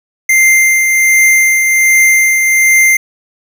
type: tone with tremolo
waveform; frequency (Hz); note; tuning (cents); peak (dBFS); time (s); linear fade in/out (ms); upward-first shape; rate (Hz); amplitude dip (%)
square; 2093; C7; 0; -5; 0.29-2.97; 5; triangle; 1.3; 40
effects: none